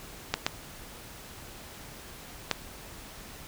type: clicks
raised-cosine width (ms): 0.2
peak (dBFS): -7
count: 3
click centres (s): 0.34 / 0.465 / 2.513
effects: pink hiss -46 dBFS RMS until 3.47 s